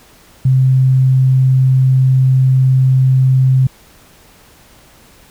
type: tone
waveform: sine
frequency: 130.81 Hz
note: C3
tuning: in tune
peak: -7 dBFS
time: 0.45-3.67 s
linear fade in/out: 5 ms
effects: pink hiss -45 dBFS RMS until 5.3 s